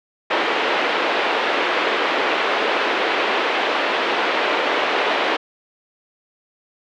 pink band-pass noise, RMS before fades -20 dBFS, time 0.3-5.37 s, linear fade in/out 10 ms, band 360 to 3300 Hz, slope 24 dB/octave, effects none

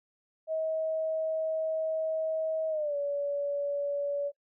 sine tone with pitch glide, 637 to 570.8 Hz, D#5 to D5, +41 to -49 cents, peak -28 dBFS, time 0.47-4.32 s, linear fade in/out 50 ms, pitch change -190 cents, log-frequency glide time 2.69-2.96 s, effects noise-tail reverb RT60 0.1 s tail -20 dB re dry

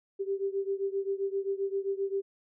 sine beating tone pair, 390 / 397.6 Hz, G4 / G4, -9 / +25 cents, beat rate 7.6 Hz, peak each -31 / -33 dBFS, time 0.19-2.22 s, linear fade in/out 20 ms, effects none

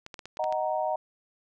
clicks, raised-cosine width 0.2 ms, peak -23 dBFS, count 7, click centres 0.064 / 0.142 / 0.192 / 0.256 / 0.371 / 0.441 / 0.525 s
sine chord, D# minor, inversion none, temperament just, 622.3 / 746.7 / 933.4 Hz, D#5 / F#5 / A#5, 0 / +16 / +2 cents, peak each -29 / -30 / -32 dBFS, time 0.39-0.96 s, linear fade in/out 5 ms
effects none

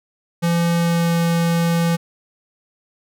square tone with pitch glide, 170 to 168.63 Hz, F3 to E3, -46 to +40 cents, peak -16 dBFS, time 0.42-1.97 s, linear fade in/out 20 ms, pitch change -14 cents, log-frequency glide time 0.76-1.14 s, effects none

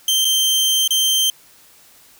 sawtooth tone with dropouts, 3136 Hz, G7, in tune, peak -11 dBFS, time 0.08-1.3 s, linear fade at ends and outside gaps 2 ms, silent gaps 0.247-0.251 / 0.877-0.906 s, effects white hiss -49 dBFS RMS until 2.19 s

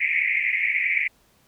pink band-pass noise, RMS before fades -23 dBFS, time 0-1.08 s, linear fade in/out 10 ms, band 2000 to 2400 Hz, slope 96 dB/octave, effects pink hiss -61 dBFS RMS until 1.47 s

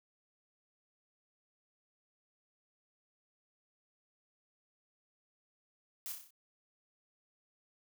blue noise with echo, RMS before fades -42 dBFS, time 6.06-6.12 s, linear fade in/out 0 ms, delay 31 ms, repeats 6, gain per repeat -4 dB, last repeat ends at 6.306 s, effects none

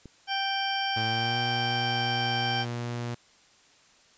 click, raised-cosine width 3 ms, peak -31 dBFS, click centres 0.057 s
harmonic tone, 783 Hz, G5, 2 cents flat, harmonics 1 / 2 / 3 / 4 / 6 / 7, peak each -30 / -33 / -37 / -32 / -40 / -38 dBFS, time 0.27-2.66 s, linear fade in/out 50 ms
sawtooth tone with pitch glide, 111.8 to 119.82 Hz, A2 to A#2, +28 to +48 cents, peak -27 dBFS, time 0.96-3.15 s, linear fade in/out 10 ms, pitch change +120 cents, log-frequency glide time 1.06-1.37 s
effects white hiss -59 dBFS RMS until 4.17 s + resampled to 16000 Hz

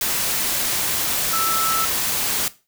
sine tone in noise, 1318.5 Hz, E6, in tune, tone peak -21 dBFS, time 1.33-1.85 s, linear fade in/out 2 ms, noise white, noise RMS -22 dBFS, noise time 0.01-2.48 s, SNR -2 dB, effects noise-tail reverb RT60 0.3 s tail -17 dB re dry

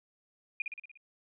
sine tone with echo, 2440 Hz, D#7, 34 cents flat, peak -29 dBFS, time 0.6-0.62 s, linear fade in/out 2 ms, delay 59 ms, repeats 6, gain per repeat -4 dB, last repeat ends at 0.974 s, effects none

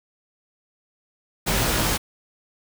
pink noise with comb filter, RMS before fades -22 dBFS, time 1.46-1.98 s, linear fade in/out 20 ms, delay 18 ms, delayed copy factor +0.65, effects none

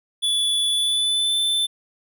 square tone with pitch glide, 3442 to 3533 Hz, A7 to A7, -39 to +6 cents, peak -19 dBFS, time 0.22-1.67 s, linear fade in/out 20 ms, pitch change +45 cents, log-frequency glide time 0.7-1.36 s, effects none

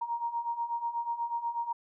sine beating tone pair, 932.3 / 940.5 Hz, A#5 / A#5, 0 / +15 cents, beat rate 8.2 Hz, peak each -36 / -32 dBFS, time 0.01-1.73 s, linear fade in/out 10 ms, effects none

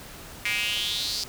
square tone with high-pass filter sweep, 110.8 Hz, A2, 13 cents sharp, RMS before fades -28 dBFS, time 0.45-1.24 s, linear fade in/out 5 ms, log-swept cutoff 2200 to 4900 Hz, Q 5.5, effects pink hiss -43 dBFS RMS until 1.28 s

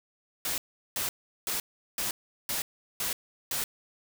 white noise bursts, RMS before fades -31 dBFS, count 7, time 0.45-3.64 s, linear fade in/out 2 ms, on 130 ms, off 380 ms, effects none

